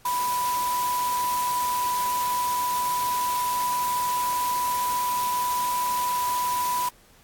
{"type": "tone in noise", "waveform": "sine", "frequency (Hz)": 987.8, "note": "B5", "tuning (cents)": 0, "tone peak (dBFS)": -23, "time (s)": [0.05, 6.89], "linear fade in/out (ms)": 5, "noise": "white", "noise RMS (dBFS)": -33, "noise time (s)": [0.05, 6.89], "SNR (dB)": 7, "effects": ["pink hiss -56 dBFS RMS until 7.23 s", "AAC 64 kbps"]}